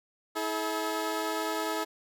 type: tone pair together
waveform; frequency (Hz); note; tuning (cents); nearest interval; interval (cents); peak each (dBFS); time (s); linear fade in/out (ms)
15% pulse; 323.5 / 428.1; E4 / A4; -32 / -47; perfect fourth; 485; -26; 0.35-1.85; 20
effects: none